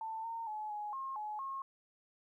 sine tone with pitch steps, 889 / 915 / 854 / 837 / 1072 / 847 / 1081 Hz, A5 / A#5 / G#5 / G#5 / C6 / G#5 / C#6, +18 / -32 / +48 / +13 / +42 / +34 / -44 cents, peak -38 dBFS, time 0.01-1.62 s, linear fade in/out 2 ms, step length 230 ms, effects 13-bit

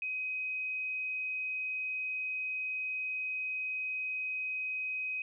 sine tone, 2521 Hz, D#7, 22 cents sharp, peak -33 dBFS, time 0.02-5.22 s, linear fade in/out 2 ms, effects none

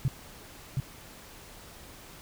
sine tone with echo, 133.4 Hz, C3, 34 cents sharp, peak -22 dBFS, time 0.05-0.08 s, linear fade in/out 0 ms, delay 720 ms, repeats 1, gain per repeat -3 dB, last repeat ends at 0.8 s, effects pink hiss -49 dBFS RMS until 2.21 s

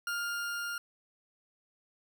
40% pulse tone with level ramp, 1407 Hz, F6, 12 cents sharp, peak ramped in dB -31 to -34 dBFS, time 0.07-0.78 s, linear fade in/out 2 ms, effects none

